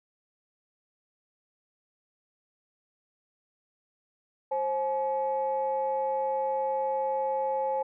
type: tone pair together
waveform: sine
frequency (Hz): 532 / 851.6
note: C5 / G#5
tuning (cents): +29 / +43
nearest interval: minor sixth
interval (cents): 814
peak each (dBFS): -28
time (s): 4.51-7.83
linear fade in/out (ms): 10
effects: tanh soft clip ceiling -19 dBFS